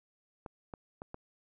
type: clicks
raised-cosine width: 1 ms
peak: -28 dBFS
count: 4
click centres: 0.462 / 0.738 / 1.019 / 1.144 s
effects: none